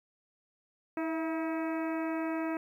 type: harmonic tone with a mistuned harmonic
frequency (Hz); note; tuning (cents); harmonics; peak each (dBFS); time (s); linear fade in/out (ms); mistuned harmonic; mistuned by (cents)
321; E4; -46; 1 / 2 / 3 / 4 / 5 / 6 / 7 / 8; -32 / -38 / -42 / -44 / -46 / -48 / -49 / -50; 0.97-2.57; 2; 2; +42
effects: 11-bit